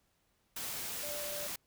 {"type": "tone in noise", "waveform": "sine", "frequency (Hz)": 587.3, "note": "D5", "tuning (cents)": 0, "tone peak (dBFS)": -42, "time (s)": [1.03, 1.47], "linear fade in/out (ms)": 5, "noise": "white", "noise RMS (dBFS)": -40, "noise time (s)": [0.56, 1.56], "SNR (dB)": -5, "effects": ["pink hiss -75 dBFS RMS until 1.66 s"]}